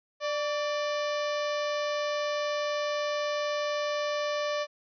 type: harmonic tone with a mistuned harmonic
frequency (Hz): 592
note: D5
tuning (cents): +14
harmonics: 1 / 2 / 3 / 4 / 5 / 6 / 7 / 8 / 9 / 10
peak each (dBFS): -29 / -35 / -39 / -41 / -43 / -45 / -46 / -47 / -48 / -49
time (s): 0.2-4.67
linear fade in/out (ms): 50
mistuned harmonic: 2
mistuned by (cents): -52
effects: none